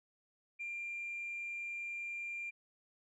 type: tone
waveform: sine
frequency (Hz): 2385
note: D7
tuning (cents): +26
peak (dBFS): -38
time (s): 0.59-2.51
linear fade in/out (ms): 20
effects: tanh soft clip ceiling -35 dBFS